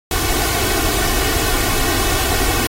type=noise with comb filter; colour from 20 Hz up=pink; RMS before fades=-18 dBFS; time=0.11-2.67 s; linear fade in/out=2 ms; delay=2.7 ms; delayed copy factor=+0.7; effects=AAC 48 kbps

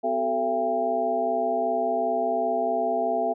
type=tone cluster; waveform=sine; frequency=253.6 / 380.9 / 443.7 / 675 / 800 Hz; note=B3 / G4 / A4 / E5 / G5; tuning=+46 / -50 / +14 / +41 / +35 cents; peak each=-33 / -33 / -30 / -24 / -30 dBFS; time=0.03-3.34 s; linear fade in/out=20 ms; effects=none

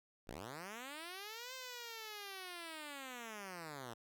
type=linear two-way sweep; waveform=5% pulse; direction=up then down; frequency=43.03 to 523.3 to 111 Hz; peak=-35 dBFS; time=0.27-3.94 s; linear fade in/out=10 ms; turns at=1.54 s; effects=none

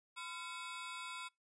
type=ring-modulated tone; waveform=20% pulse; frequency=1197 Hz; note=D6; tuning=33 cents sharp; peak=-36 dBFS; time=0.16-1.29 s; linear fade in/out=20 ms; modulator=181 Hz; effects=noise-tail reverb RT60 0.2 s tail -26 dB re dry + resampled to 22050 Hz

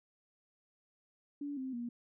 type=tone with pitch steps; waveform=sine; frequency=287 / 261.7 / 238.6 Hz; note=D4 / C4 / A#3; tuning=-40 / 0 / +41 cents; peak=-37 dBFS; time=1.41-1.89 s; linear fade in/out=5 ms; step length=160 ms; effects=none

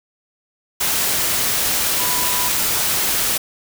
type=tone in noise; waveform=sine; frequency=987.8 Hz; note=B5; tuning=in tune; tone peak=-26 dBFS; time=1.99-2.49 s; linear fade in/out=10 ms; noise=white; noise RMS=-19 dBFS; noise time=0.8-3.38 s; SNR=-10 dB; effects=none

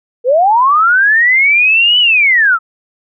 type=linear two-way sweep; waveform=sine; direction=up then down; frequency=461.3 to 3000 to 1270 Hz; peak=-6 dBFS; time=0.24-2.59 s; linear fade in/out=50 ms; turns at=1.99 s; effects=none

